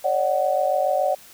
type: tone cluster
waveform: sine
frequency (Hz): 556 / 603 / 744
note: C#5 / D5 / F#5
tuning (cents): +5 / +46 / +9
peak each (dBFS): -23 / -23 / -22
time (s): 0.04-1.15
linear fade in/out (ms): 10
effects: white hiss -47 dBFS RMS until 1.33 s